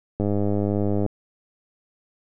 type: click train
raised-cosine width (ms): 2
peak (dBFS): -11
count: 89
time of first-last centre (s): 0.2-1.063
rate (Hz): 102
effects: none

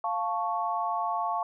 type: chord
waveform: sine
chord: F augmented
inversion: none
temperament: equal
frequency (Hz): 698.5 / 880 / 1108.7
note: F5 / A5 / C#6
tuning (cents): 0 / 0 / 0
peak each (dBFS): -31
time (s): 0.04-1.43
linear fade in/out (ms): 2
effects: none

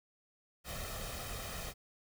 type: noise with comb filter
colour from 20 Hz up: pink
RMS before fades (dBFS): -42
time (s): 0.64-1.74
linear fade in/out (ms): 50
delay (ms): 1.6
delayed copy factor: +0.65
effects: none

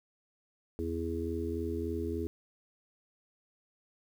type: harmonic tone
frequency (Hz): 83.4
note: E2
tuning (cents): +21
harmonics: 1 / 3 / 4 / 5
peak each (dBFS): -37 / -39 / -37 / -37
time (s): 0.79-2.27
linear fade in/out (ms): 0
effects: 10-bit

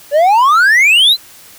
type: exponential sweep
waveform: triangle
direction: up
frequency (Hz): 554.4 to 4192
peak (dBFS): -4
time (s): 0.11-1.17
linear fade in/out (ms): 50
effects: white hiss -39 dBFS RMS until 1.58 s

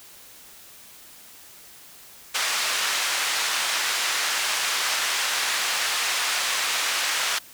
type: band-pass noise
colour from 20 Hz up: pink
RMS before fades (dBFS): -25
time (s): 2.34-7.39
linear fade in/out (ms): 10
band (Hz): 1300 to 7900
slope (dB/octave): 12
effects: white hiss -47 dBFS RMS until 7.53 s

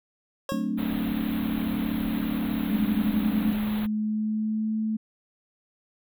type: tone with exponential decay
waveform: 25% pulse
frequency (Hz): 546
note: C#5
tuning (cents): -26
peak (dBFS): -23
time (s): 0.49-0.77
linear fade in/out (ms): 2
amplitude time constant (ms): 60
type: chord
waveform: sine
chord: D dominant seventh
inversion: first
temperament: equal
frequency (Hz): 185 / 220 / 261.6 / 293.7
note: F#3 / A3 / C4 / D4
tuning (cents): 0 / 0 / 0 / 0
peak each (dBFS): -33 / -28 / -32 / -32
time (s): 0.52-3.53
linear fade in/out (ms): 0
type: band-stop noise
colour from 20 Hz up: pink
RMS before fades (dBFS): -37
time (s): 0.77-3.87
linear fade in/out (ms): 20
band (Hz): 4000 to 11000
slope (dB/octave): 96
type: tone with pitch glide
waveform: sine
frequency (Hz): 207.7 to 218.3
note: G#3 to A3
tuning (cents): 0 to -13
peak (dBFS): -24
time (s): 2.68-4.97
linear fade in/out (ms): 10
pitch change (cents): +87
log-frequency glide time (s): 2.86-4.77
effects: none

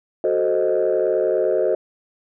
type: chord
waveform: sine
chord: F# diminished seventh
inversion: none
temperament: equal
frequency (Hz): 370 / 440 / 523.3 / 622.3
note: F#4 / A4 / C5 / Eb5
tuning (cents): 0 / 0 / 0 / 0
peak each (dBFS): -21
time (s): 0.24-1.75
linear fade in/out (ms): 2
effects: tanh soft clip ceiling -10 dBFS

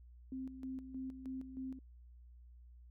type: tone with tremolo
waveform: sine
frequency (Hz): 261.6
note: C4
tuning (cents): 0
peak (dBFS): -40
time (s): 0.32-1.79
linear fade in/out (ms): 2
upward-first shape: square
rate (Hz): 3.2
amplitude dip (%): 60
effects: added 60 Hz sine -55 dBFS peak until 2.9 s

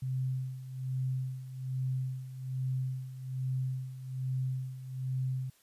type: tone with tremolo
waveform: sine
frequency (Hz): 130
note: C3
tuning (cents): -11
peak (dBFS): -29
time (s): 0.02-5.5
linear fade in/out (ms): 5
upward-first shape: sine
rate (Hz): 1.2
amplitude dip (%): 75
effects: white hiss -66 dBFS RMS until 5.62 s + resampled to 32000 Hz

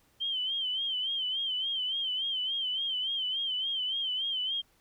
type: tone with vibrato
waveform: sine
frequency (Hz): 3114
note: G7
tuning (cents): -12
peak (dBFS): -29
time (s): 0.2-4.62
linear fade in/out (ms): 20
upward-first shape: sine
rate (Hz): 3.5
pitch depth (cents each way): 80
effects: pink hiss -67 dBFS RMS until 4.8 s

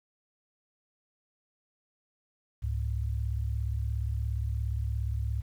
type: tone pair together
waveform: sine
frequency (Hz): 68.28 / 105.4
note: C#2 / G#2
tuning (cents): -26 / +26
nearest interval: minor sixth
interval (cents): 752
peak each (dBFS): -30 / -32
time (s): 2.62-5.42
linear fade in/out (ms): 20
effects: 10-bit

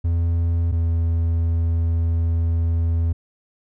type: tone pair in turn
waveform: triangle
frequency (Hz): 84.3 / 83.19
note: E2 / E2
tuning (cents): +39 / +16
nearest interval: unison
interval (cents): 23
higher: first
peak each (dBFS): -15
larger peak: neither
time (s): 0.04-0.72 / 0.72-3.13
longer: second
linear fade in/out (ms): 10
effects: none

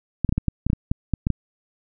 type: clicks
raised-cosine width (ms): 5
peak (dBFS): -8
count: 12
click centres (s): 0.247 / 0.292 / 0.325 / 0.38 / 0.483 / 0.666 / 0.701 / 0.732 / 0.915 / 1.137 / 1.269 / 1.303
effects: none

